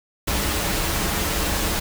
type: noise with comb filter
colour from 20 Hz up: pink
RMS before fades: -23 dBFS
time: 0.27-1.8 s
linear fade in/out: 10 ms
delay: 7.9 ms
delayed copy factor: -0.6
effects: none